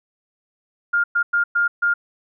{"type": "tone bursts at uneven times", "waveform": "sine", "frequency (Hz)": 1409, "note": "F6", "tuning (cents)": 15, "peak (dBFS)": -15, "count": 5, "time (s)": [[0.93, 1.04], [1.15, 1.23], [1.33, 1.44], [1.55, 1.68], [1.82, 1.94]], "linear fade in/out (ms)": 10, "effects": []}